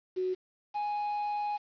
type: tone pair in turn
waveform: sine / triangle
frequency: 370 / 830.6 Hz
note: F#4 / G#5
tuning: 0 / 0 cents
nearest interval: octave + major second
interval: 1400 cents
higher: second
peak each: -28 dBFS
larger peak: neither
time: 0.16-0.35 / 0.74-1.58 s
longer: second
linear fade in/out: 20 ms
effects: resampled to 11025 Hz + 9-bit